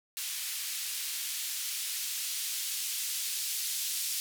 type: noise with band-pass filter sweep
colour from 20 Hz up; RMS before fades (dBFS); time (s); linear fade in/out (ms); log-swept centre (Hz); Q
violet; -35; 0.17-4.2; 0; 2400 to 3600; 0.84
effects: none